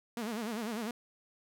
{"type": "tone with vibrato", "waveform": "sawtooth", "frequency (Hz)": 223.5, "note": "A3", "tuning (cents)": 27, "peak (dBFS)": -31, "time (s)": [0.17, 0.91], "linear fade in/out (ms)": 2, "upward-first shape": "sine", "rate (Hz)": 10, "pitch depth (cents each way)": 140, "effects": []}